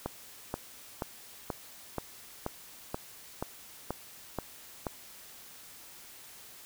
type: click train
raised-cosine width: 1 ms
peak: -18 dBFS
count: 11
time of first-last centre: 0.06-4.868 s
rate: 2.08 Hz
effects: white hiss -51 dBFS RMS until 6.65 s